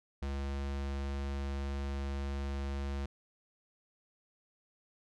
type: tone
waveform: square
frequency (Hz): 69.3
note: C#2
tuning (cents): 0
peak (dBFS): -35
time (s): 0.22-3.06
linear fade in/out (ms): 5
effects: low-pass 6000 Hz 12 dB/octave